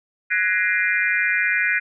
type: tone cluster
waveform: sine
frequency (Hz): 1484 / 1668 / 1886 / 2080 / 2406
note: F#6 / G#6 / A#6 / C7 / D7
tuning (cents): +5 / +7 / +20 / -11 / +41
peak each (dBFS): -24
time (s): 0.3-1.8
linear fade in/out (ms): 20
effects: none